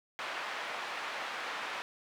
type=band-pass noise; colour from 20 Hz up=pink; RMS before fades=-39 dBFS; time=0.19-1.82 s; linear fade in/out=0 ms; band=870 to 2600 Hz; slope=12 dB/octave; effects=none